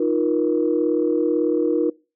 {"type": "chord", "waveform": "sine", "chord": "Eb suspended second", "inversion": "none", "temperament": "equal with one note detuned", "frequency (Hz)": [311.1, 349.2, 474.6], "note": ["Eb4", "F4", "Bb4"], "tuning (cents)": [0, 0, 31], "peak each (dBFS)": -21, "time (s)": [0, 1.9], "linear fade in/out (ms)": 5, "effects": ["noise-tail reverb RT60 0.3 s tail -22 dB re dry", "tanh soft clip ceiling -8 dBFS"]}